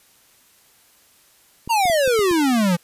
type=clicks; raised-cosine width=3 ms; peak=-20 dBFS; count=6; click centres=1.676 / 1.855 / 1.899 / 2.077 / 2.192 / 2.312 s
type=exponential sweep; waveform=square; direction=down; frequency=958 to 167 Hz; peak=-16 dBFS; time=1.69-2.77 s; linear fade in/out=20 ms
effects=white hiss -55 dBFS RMS until 2.83 s + resampled to 32000 Hz